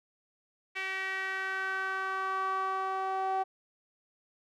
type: tone with band-pass filter sweep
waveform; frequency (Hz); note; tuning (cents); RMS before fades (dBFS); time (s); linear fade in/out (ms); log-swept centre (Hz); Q
sawtooth; 382.1; G4; -44; -33; 0.75-3.44; 20; 2200 to 810; 4.2
effects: none